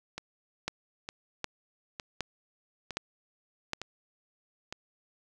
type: two click trains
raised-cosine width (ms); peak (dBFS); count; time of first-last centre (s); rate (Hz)
0.2; -20 / -14; 6 / 5; 0.18-4.725 / 0.68-3.733; 1.1 / 1.31
effects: none